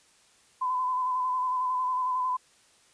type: tone with vibrato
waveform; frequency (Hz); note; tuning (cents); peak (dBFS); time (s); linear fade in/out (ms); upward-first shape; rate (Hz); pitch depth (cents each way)
sine; 1013; B5; +44; -25; 0.61-2.37; 10; square; 11; 23
effects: white hiss -61 dBFS RMS until 2.93 s + resampled to 22050 Hz